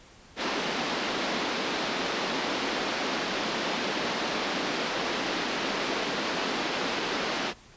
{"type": "band-pass noise", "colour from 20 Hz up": "pink", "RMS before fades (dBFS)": -30, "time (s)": [0.36, 7.54], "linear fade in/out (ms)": 50, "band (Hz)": [220, 5000], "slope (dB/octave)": 24, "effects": ["pink hiss -53 dBFS RMS until 7.76 s", "resampled to 16000 Hz"]}